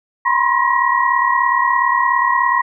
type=tone cluster; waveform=sine; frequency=967 / 1037 / 1074 / 1902 Hz; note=B5 / C6 / C6 / A#6; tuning=-37 / -16 / +45 / +34 cents; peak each=-18 dBFS; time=0.25-2.62 s; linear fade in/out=10 ms; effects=none